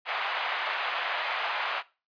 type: band-pass noise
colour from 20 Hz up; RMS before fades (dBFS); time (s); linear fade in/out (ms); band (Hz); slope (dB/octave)
pink; -31; 0.05-1.83; 50; 740 to 3200; 24
effects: noise-tail reverb RT60 0.3 s tail -19 dB re dry + resampled to 11025 Hz